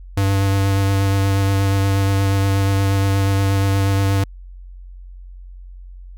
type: tone with vibrato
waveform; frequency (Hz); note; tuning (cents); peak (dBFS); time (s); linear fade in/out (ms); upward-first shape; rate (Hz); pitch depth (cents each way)
square; 98; G2; 0; -15; 0.17-4.24; 5; sine; 8.4; 15
effects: added 45 Hz sine -34 dBFS peak until 6.17 s